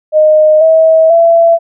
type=tone with pitch steps; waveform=sine; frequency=617 / 643.2 / 670.5 Hz; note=D#5 / E5 / E5; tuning=-15 / -43 / +29 cents; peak=-3 dBFS; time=0.12-1.59 s; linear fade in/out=50 ms; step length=490 ms; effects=none